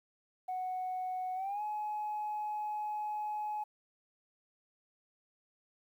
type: tone with pitch glide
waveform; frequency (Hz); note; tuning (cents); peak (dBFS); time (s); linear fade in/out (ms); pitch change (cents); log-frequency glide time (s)
sine; 740 to 845.1; F#5 to G#5; 0 to +30; -33; 0.48-3.64; 10; +230; 1.35-1.62
effects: tanh soft clip ceiling -31 dBFS + 11-bit